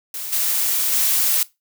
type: noise with level steps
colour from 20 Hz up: blue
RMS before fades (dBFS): -29 / -20 / -18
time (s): 0.14-1.43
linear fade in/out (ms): 2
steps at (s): 0.32 / 0.92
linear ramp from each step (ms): 10
effects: noise-tail reverb RT60 0.2 s tail -19 dB re dry